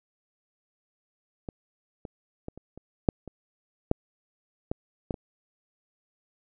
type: clicks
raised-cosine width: 2 ms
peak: -22 / -24 / -22 / -30 / -30 / -6 / -26 / -8 / -15 / -15 / -23 dBFS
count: 11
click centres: 1.488 / 2.052 / 2.484 / 2.576 / 2.776 / 3.088 / 3.277 / 3.914 / 4.715 / 5.108 / 5.142 s
effects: none